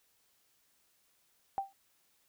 sine tone with exponential decay, 784 Hz, G5, in tune, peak -27 dBFS, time 1.58-1.73 s, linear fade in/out 0 ms, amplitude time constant 32 ms, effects white hiss -72 dBFS RMS until 2.28 s

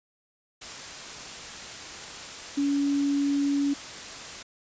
sine tone in noise, 282.8 Hz, C#4, 35 cents sharp, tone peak -22 dBFS, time 2.57-3.74 s, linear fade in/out 10 ms, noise white, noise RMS -39 dBFS, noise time 0.61-4.43 s, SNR +14 dB, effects resampled to 16000 Hz

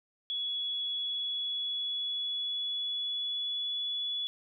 sine tone with pitch glide, 3377 to 3414 Hz, G#7 to G#7, +28 to +47 cents, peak -31 dBFS, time 0.3-4.27 s, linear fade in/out 0 ms, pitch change +19 cents, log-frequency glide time 0.94-3.78 s, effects none

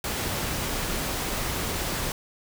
pink noise, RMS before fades -29 dBFS, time 0.04-2.12 s, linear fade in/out 2 ms, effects none

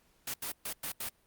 white noise bursts at uneven times, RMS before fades -37 dBFS, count 5, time 0.27-0.34 / 0.42-0.52 / 0.65-0.73 / 0.83-0.92 / 1-1.09 s, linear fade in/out 5 ms, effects pink hiss -69 dBFS RMS until 1.26 s + Opus 48 kbps

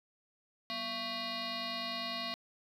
sine tone with frequency modulation, 2423 Hz, D#7, 47 cents flat, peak -34 dBFS, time 0.7-2.34 s, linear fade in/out 0 ms, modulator 436 Hz, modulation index 4.9, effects tanh soft clip ceiling -32 dBFS + 12-bit

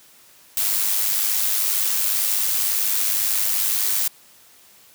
blue noise with amplitude modulation, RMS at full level -19 dBFS, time 0.57-4.08 s, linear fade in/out 2 ms, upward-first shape sine, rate 102 Hz, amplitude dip 45%, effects white hiss -51 dBFS RMS until 4.94 s + high-pass 80 Hz 12 dB/octave

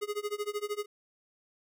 square tone with tremolo, 415.3 Hz, G#4, in tune, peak -30 dBFS, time 0.01-0.86 s, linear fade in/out 20 ms, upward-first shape sine, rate 13 Hz, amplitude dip 95%, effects none

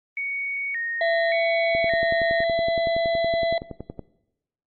sine tone with vibrato, 2036 Hz, C7, 48 cents flat, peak -25 dBFS, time 0.17-2.44 s, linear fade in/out 2 ms, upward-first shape square, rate 0.87 Hz, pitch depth 160 cents each way
harmonic tone, 669 Hz, E5, 25 cents sharp, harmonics 1 / 3 / 5 / 6, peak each -20 / -32 / -39 / -37 dBFS, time 1.01-3.58 s, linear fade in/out 2 ms
click train, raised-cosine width 2 ms, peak -19 dBFS, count 25, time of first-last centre 1.75-3.993 s, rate 10.7 Hz
effects noise-tail reverb RT60 0.9 s tail -20 dB re dry + Opus 32 kbps

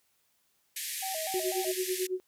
white band-pass noise, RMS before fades -37 dBFS, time 0.76-2.07 s, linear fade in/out 5 ms, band 1700 to 14000 Hz, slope 96 dB/octave
triangle tone with vibrato, 698.5 Hz, F5, in tune, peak -33 dBFS, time 1.02-1.72 s, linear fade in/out 10 ms, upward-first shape square, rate 4 Hz, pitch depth 160 cents each way
sine tone with tremolo, 370 Hz, F#4, in tune, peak -27 dBFS, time 1.34-2.2 s, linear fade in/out 0 ms, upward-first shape sine, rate 9.1 Hz, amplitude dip 90%
effects white hiss -72 dBFS RMS until 2.27 s + high-pass 60 Hz 12 dB/octave

